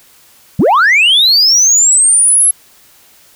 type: linear sweep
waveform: sine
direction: up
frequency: 118.9 to 11175 Hz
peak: -3 dBFS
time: 0.59-2.51 s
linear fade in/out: 5 ms
effects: tanh soft clip ceiling -4 dBFS + white hiss -45 dBFS RMS until 3.35 s